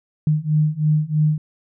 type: beating tone pair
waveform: sine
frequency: 151.3 / 154.4 Hz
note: D#3 / D#3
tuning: -48 / -13 cents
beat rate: 3.1 Hz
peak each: -19 / -18 dBFS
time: 0.27-1.38 s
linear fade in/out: 2 ms
effects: none